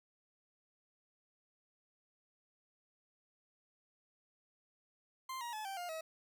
40% pulse tone with pitch steps, 1046.5 / 948.6 / 859.9 / 779.5 / 706.6 / 640.5 Hz, C6 / A#5 / A5 / G5 / F5 / E5, 0 / +30 / -40 / -10 / +20 / -50 cents, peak -40 dBFS, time 5.29-6.01 s, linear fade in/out 5 ms, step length 120 ms, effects none

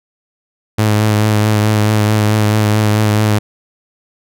sawtooth tone with vibrato, 106.6 Hz, G#2, 46 cents sharp, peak -6 dBFS, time 0.78-3.39 s, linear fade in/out 10 ms, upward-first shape triangle, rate 4.6 Hz, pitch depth 31 cents each way, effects none

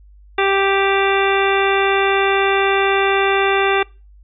harmonic tone, 392 Hz, G4, in tune, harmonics 1 / 2 / 3 / 4 / 5 / 6 / 7 / 9, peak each -17 / -20 / -22 / -23 / -24 / -25 / -25 / -27 dBFS, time 0.38-3.83 s, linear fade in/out 5 ms, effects noise-tail reverb RT60 0.3 s tail -24 dB re dry + added 50 Hz sine -42 dBFS peak until 4.23 s

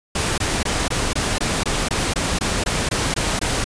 pink noise bursts, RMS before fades -21 dBFS, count 14, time 0.15-3.643 s, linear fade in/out 5 ms, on 230 ms, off 21 ms, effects resampled to 22050 Hz

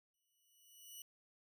10% pulse tone with exponential growth, 2945 Hz, F#7, 9 cents flat, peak -40 dBFS, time 0.14-1.02 s, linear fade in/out 2 ms, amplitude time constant 190 ms, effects none

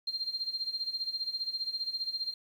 sine tone with tremolo, 4186 Hz, C8, in tune, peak -29 dBFS, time 0.07-2.34 s, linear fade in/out 5 ms, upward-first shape sine, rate 15 Hz, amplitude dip 80%, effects 10-bit

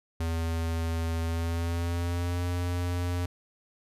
square tone with pitch glide, 82.41 to 88.32 Hz, E2 to F2, 0 to +20 cents, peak -28 dBFS, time 0.2-3.26 s, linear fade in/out 5 ms, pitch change +120 cents, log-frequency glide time 1.22-2.44 s, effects resampled to 32000 Hz

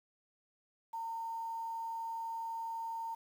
sine tone with quantisation, 912 Hz, A#5, 38 cents flat, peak -37 dBFS, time 0.93-3.15 s, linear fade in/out 10 ms, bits 10, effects none

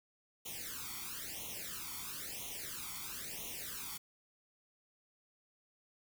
white noise with flanger, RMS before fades -44 dBFS, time 0.45-3.98 s, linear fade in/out 10 ms, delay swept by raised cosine 0.31 to 0.9 ms, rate 1 Hz, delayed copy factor +1, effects none

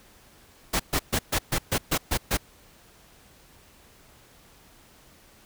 pink noise bursts, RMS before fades -24 dBFS, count 9, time 0.73-2.373 s, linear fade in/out 10 ms, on 67 ms, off 130 ms, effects pink hiss -55 dBFS RMS until 5.45 s

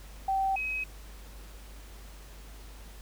sine tone pair in turn, 774 / 2541 Hz, G5 / D#7, -22 / +36 cents, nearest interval octave + major sixth, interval 2058 cents, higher second, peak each -25 / -30 dBFS, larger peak first, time 0.28-0.56 / 0.56-0.84 s, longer neither, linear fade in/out 5 ms, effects added 50 Hz sine -45 dBFS peak until 3.01 s + pink hiss -53 dBFS RMS until 3.01 s

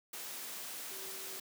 sine tone in noise, 382.8 Hz, G4, 41 cents flat, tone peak -53 dBFS, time 0.91-1.39 s, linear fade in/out 5 ms, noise white, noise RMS -44 dBFS, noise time 0.13-1.4 s, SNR -12 dB, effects high-pass 200 Hz 12 dB/octave

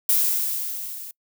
violet noise with level ramp, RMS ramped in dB -18 to -37 dBFS, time 0.09-1.11 s, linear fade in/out 2 ms, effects noise-tail reverb RT60 0.1 s tail -26 dB re dry

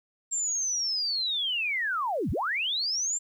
sine linear two-way sweep, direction down then up, 7459 to 52.3 to 7459 Hz, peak -26 dBFS, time 0.31-3.19 s, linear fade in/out 20 ms, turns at 2.31 s, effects 10-bit

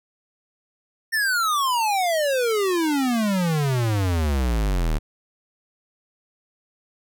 square exponential sweep, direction down, 1833 to 36.2 Hz, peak -20 dBFS, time 1.12-4.99 s, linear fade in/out 20 ms, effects none

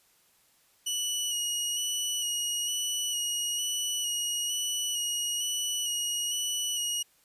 20% pulse tone with vibrato, 2923 Hz, F#7, 22 cents flat, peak -23 dBFS, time 0.86-7.03 s, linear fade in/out 10 ms, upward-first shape square, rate 1.1 Hz, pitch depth 20 cents each way, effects white hiss -65 dBFS RMS until 7.24 s + resampled to 32000 Hz

